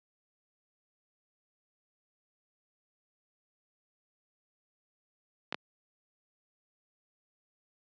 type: clicks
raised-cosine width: 0.3 ms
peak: -17 dBFS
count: 2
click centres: 5.525 / 5.545 s
effects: high-pass 150 Hz 12 dB/octave + resampled to 16000 Hz